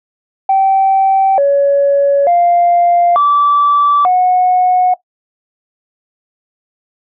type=tone with pitch steps; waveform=sine; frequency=774 / 562 / 697 / 1159 / 731 Hz; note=G5 / C#5 / F5 / D6 / F#5; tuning=-22 / +24 / -4 / -23 / -21 cents; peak=-6 dBFS; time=0.49-4.94 s; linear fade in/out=5 ms; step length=890 ms; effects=noise-tail reverb RT60 0.1 s tail -17 dB re dry + tanh soft clip ceiling -3 dBFS